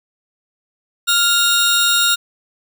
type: tone pair together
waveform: sawtooth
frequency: 1400 / 3738 Hz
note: F6 / A#7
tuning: +4 / +4 cents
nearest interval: octave + perfect fourth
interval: 1700 cents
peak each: -12 dBFS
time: 1.07-2.16 s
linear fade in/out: 20 ms
effects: none